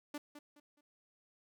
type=tone with echo; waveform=sawtooth; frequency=293.7 Hz; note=D4; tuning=in tune; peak=-36 dBFS; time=0.14-0.18 s; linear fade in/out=5 ms; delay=210 ms; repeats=3; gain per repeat=-10 dB; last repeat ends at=0.81 s; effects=none